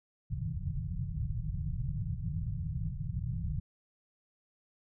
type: low-pass noise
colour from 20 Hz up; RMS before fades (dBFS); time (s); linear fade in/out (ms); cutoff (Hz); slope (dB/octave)
white; -35; 0.3-3.6; 10; 170; 96
effects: none